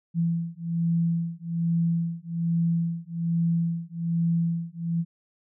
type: beating tone pair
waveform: sine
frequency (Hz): 167.3 / 168.5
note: E3 / E3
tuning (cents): +26 / +38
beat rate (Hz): 1.2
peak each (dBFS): -26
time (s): 0.14-5.05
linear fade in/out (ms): 50
effects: none